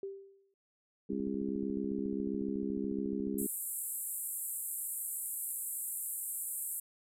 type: tone with exponential decay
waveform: sine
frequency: 392 Hz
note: G4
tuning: in tune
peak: -35 dBFS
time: 0.03-0.54 s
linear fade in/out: 2 ms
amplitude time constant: 110 ms
type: harmonic tone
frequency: 67.5 Hz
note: C#2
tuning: 45 cents flat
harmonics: 3 / 4 / 5 / 6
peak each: -37 / -37 / -40 / -40 dBFS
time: 1.09-3.47 s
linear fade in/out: 10 ms
type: click train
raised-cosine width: 3 ms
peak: -35 dBFS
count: 33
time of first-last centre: 1.13-3.416 s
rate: 14 Hz
type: band-pass noise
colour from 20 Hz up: white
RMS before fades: -39 dBFS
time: 3.38-6.8 s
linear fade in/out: 5 ms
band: 7700 to 14000 Hz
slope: 96 dB/octave
effects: none